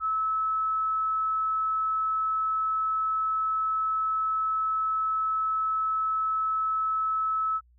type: tone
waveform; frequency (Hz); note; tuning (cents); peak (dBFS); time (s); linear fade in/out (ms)
sine; 1300; E6; -24; -24; 0-7.61; 50
effects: added 60 Hz sine -57 dBFS peak until 7.78 s